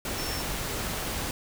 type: tone in noise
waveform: sine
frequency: 5410 Hz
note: E8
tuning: 44 cents sharp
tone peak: -37 dBFS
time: 0.18-0.42 s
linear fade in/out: 2 ms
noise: pink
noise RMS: -32 dBFS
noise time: 0.05-1.31 s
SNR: -8 dB
effects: none